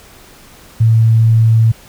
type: tone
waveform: sine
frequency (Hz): 112.7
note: A2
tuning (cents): +42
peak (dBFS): -6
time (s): 0.8-1.72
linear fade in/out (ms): 10
effects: pink hiss -41 dBFS RMS until 1.88 s